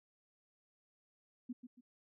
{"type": "tone with echo", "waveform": "sine", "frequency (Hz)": 246.9, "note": "B3", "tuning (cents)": 0, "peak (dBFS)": -39, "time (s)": [1.49, 1.53], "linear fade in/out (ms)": 10, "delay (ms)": 140, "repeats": 2, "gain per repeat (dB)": -9, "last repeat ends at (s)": 1.81, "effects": []}